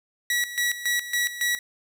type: tone with tremolo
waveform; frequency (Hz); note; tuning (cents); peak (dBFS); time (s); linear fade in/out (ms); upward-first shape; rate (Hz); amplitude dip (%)
sawtooth; 1934; B6; -37; -18; 0.3-1.59; 2; square; 3.6; 75
effects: none